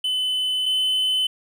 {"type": "tone pair in turn", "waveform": "triangle", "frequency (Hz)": [3022, 3034], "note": ["F#7", "F#7"], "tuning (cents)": [36, 43], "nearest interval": "unison", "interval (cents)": 7, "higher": "second", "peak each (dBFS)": [-19, -17], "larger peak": "second", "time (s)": [[0.04, 0.66], [0.66, 1.27]], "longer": "first", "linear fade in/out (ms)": 5, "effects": []}